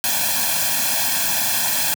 white noise with comb filter, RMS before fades -20 dBFS, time 0.04-1.94 s, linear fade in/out 0 ms, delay 1.2 ms, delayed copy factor +1, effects high-pass 150 Hz 12 dB/octave

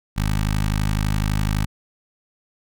15% pulse tone with notch filter, 51.91 Hz, G#1, in tune, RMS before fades -21 dBFS, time 0.16-1.66 s, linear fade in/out 20 ms, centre 490 Hz, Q 0.84, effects none

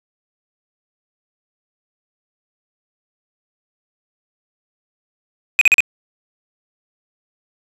triangle tone bursts, 2500 Hz, D#7, 8 cents sharp, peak -5 dBFS, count 4, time 5.59-5.805 s, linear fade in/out 0 ms, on 23 ms, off 41 ms, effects resampled to 32000 Hz + 7-bit

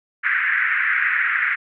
pink band-pass noise, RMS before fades -20 dBFS, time 0.23-1.56 s, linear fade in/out 20 ms, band 1500 to 2100 Hz, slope 48 dB/octave, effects none

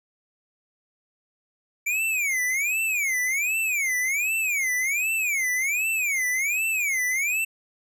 square tone with vibrato, 2300 Hz, D7, 37 cents flat, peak -23 dBFS, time 1.86-7.45 s, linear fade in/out 10 ms, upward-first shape sine, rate 1.3 Hz, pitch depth 260 cents each way, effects none

